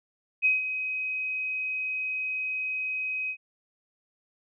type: tone with ADSR envelope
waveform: sine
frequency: 2526 Hz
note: D#7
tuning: 26 cents sharp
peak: -18 dBFS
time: 0.42-3.37 s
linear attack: 33 ms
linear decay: 160 ms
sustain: -10 dB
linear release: 73 ms
effects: none